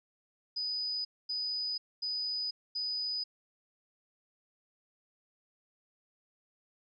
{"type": "tone bursts", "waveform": "sine", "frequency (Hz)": 4978, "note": "D#8", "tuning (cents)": 0, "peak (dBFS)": -32, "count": 4, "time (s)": [0.56, 3.24], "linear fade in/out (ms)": 10, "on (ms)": 490, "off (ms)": 240, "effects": []}